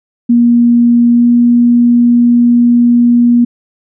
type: tone with pitch glide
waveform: sine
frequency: 237.8 to 239.5 Hz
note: A#3 to A#3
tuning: +35 to +47 cents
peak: -4 dBFS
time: 0.29-3.45 s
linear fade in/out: 10 ms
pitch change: +12 cents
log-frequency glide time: 1.12-1.26 s
effects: none